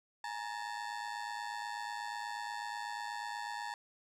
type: ring-modulated tone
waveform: 30% pulse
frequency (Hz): 887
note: A5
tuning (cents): +14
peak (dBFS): -33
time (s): 0.24-3.74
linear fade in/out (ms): 2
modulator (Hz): 54.1
effects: low-pass 7000 Hz 12 dB/octave + 11-bit